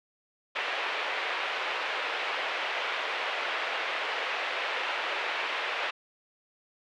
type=band-pass noise; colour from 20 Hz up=white; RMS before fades=-32 dBFS; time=0.55-5.91 s; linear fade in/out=10 ms; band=450 to 2900 Hz; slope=24 dB/octave; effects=none